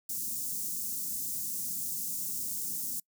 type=band-stop noise; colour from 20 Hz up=white; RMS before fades=-35 dBFS; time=0.09-3 s; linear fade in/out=5 ms; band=260 to 6300 Hz; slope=24 dB/octave; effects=noise-tail reverb RT60 0.1 s tail -26 dB re dry + high-pass 150 Hz 12 dB/octave